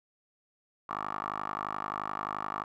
10% pulse tone with band-pass filter, 51.5 Hz, G#1, 14 cents flat, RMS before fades -36 dBFS, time 0.89-2.64 s, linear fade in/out 5 ms, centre 1100 Hz, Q 7.8, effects none

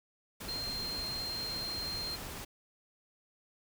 sine tone in noise, 4186 Hz, C8, in tune, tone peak -36 dBFS, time 0.48-2.16 s, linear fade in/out 10 ms, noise pink, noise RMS -43 dBFS, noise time 0.4-2.45 s, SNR +4 dB, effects none

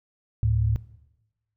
sine tone pair together, 72.88 / 109.2 Hz, D2 / A2, -13 / -13 cents, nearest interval perfect fifth, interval 700 cents, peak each -25 / -20 dBFS, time 0.43-0.76 s, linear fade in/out 0 ms, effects noise-tail reverb RT60 1.0 s tail -19 dB re dry

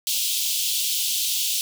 pink high-pass noise, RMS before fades -24 dBFS, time 0.07-1.61 s, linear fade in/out 0 ms, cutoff 2900 Hz, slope 48 dB/octave, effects none

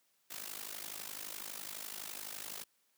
white noise with amplitude modulation, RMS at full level -41 dBFS, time 0.3-2.64 s, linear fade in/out 10 ms, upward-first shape sine, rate 51.9 Hz, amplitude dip 85%, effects white hiss -75 dBFS RMS until 2.97 s + high-pass 150 Hz 12 dB/octave

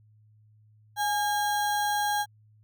sine tone with sample-and-hold, 830.6 Hz, G#5, in tune, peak -24 dBFS, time 0.96-2.26 s, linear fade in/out 50 ms, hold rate 2450 Hz, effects added 107 Hz sine -56 dBFS peak until 2.63 s

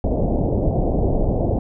pink low-pass noise, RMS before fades -19 dBFS, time 0.04-1.59 s, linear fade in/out 2 ms, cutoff 730 Hz, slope 48 dB/octave, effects none

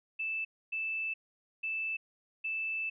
sine tone bursts at uneven times, 2637 Hz, E7, in tune, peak -32 dBFS, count 4, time 0.19-0.45 / 0.72-1.14 / 1.63-1.97 / 2.44-2.9 s, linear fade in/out 10 ms, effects none

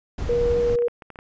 brown noise, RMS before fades -28 dBFS, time 0.18-0.76 s, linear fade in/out 5 ms
sine tone, 477.8 Hz, A#4, 43 cents sharp, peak -18 dBFS, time 0.29-0.88 s, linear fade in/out 5 ms
clicks, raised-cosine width 0.5 ms, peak -25 dBFS, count 8, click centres 0.697 / 0.788 / 0.822 / 0.883 / 1.022 / 1.103 / 1.158 / 1.189 s
effects resampled to 16000 Hz

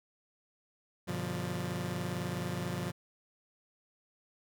sawtooth chord, G dominant seventh, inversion none, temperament just, 98 / 122.5 / 147 / 176.4 Hz, G2 / B2 / D3 / F3, 0 / -14 / +2 / +18 cents, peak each -38 / -36 / -37 / -33 dBFS, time 1.07-2.92 s, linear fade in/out 20 ms, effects none

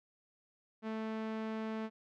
sawtooth tone with low-pass filter, 220 Hz, A3, in tune, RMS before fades -39 dBFS, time 0.82-1.9 s, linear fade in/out 50 ms, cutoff 2500 Hz, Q 0.63, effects none

